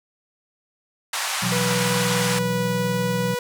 pink band-pass noise, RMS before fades -26 dBFS, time 1.13-2.39 s, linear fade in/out 5 ms, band 820 to 11000 Hz, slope 24 dB/octave
triangle chord, B suspended fourth, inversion none, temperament equal, 123.47 / 164.81 / 185 Hz, B2 / E3 / F#3, 0 / 0 / 0 cents, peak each -26 / -28 / -23 dBFS, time 1.42-3.35 s, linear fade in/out 10 ms
sawtooth tone, 489.8 Hz, B4, 14 cents flat, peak -20 dBFS, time 1.52-3.39 s, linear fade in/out 2 ms
effects none

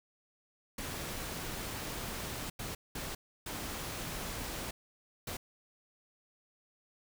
pink noise bursts at uneven times, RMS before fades -40 dBFS, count 5, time 0.78-2.5 / 2.59-2.75 / 2.95-3.15 / 3.46-4.71 / 5.27-5.37 s, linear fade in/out 5 ms, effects none

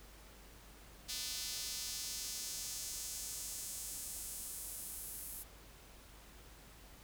square tone with high-pass filter sweep, 136.2 Hz, C#3, 30 cents flat, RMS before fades -44 dBFS, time 1.08-5.44 s, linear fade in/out 20 ms, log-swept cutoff 4400 to 11000 Hz, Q 1.5, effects added 50 Hz sine -59 dBFS peak until 7.03 s + pink hiss -59 dBFS RMS until 7.03 s

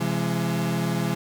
35% pulse chord, C augmented, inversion none, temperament equal with one note detuned, 130.81 / 168.86 / 207.7 Hz, C3 / E3 / G#3, 0 / +42 / 0 cents, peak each -27 / -24 / -27 dBFS, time 0-1.15 s, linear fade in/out 10 ms, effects none

